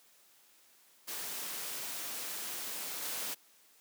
white noise with level steps, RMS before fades -40 / -38 dBFS, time 1.07-3.35 s, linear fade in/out 20 ms, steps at 3.02 s, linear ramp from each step 5 ms, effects white hiss -64 dBFS RMS until 3.8 s + high-pass 200 Hz 12 dB/octave

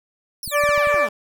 10% pulse exponential sweep, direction down, 5650 to 196 Hz, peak -22 dBFS, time 0.43-1.09 s, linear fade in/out 2 ms
clicks, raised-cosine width 5 ms, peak -24 dBFS, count 6, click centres 0.477 / 0.638 / 0.691 / 0.778 / 0.872 / 0.943 s
harmonic tone, 584 Hz, D5, 10 cents flat, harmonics 1 / 2 / 3 / 4, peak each -18 / -21 / -23 / -24 dBFS, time 0.51-1.09 s, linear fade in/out 50 ms
effects none

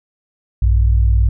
sine tone pair together, 59.15 / 98 Hz, A#1 / G2, +26 / 0 cents, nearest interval major sixth, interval 874 cents, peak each -10 / -17 dBFS, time 0.62-1.29 s, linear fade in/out 5 ms, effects none

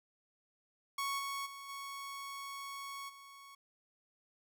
sawtooth tone with level steps, 1108.7 Hz, C#6, in tune, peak -31 / -34 / -43 / -39 / -49 dBFS, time 0.98-3.55 s, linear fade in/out 5 ms, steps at 1.18 / 1.45 / 1.68 / 3.08 s, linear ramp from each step 20 ms, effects none

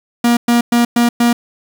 45% pulse tone bursts, 237.7 Hz, A#3, 34 cents sharp, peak -9 dBFS, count 5, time 0.24-1.33 s, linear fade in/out 5 ms, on 130 ms, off 110 ms, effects 7-bit

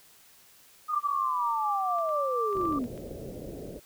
sine linear sweep, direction down, 1244.5 to 229.4 Hz, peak -28 dBFS, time 0.88-2.87 s, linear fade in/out 20 ms
sine tone with tremolo, 1174.7 Hz, D6, in tune, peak -27 dBFS, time 0.93-2.79 s, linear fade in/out 5 ms, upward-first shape sine, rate 4.2 Hz, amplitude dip 30%
clicks, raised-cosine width 0.3 ms, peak -35 dBFS, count 9, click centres 1.986 / 2.091 / 2.528 / 2.57 / 2.613 / 2.654 / 2.725 / 2.841 / 2.977 s
white low-pass noise, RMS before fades -40 dBFS, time 2.54-3.8 s, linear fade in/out 20 ms, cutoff 590 Hz, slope 48 dB/octave
effects white hiss -57 dBFS RMS until 3.85 s

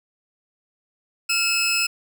20% pulse tone pair together, 1393 / 2593 Hz, F6 / E7, -5 / -29 cents, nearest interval major seventh, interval 1076 cents, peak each -23 / -15 dBFS, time 1.29-1.87 s, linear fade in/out 10 ms, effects none

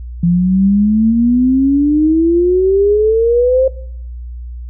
sine exponential sweep, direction up, 170 to 532 Hz, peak -8 dBFS, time 0.23-3.68 s, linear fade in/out 5 ms, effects noise-tail reverb RT60 0.7 s tail -21 dB re dry + added 60 Hz sine -24 dBFS peak until 4.69 s

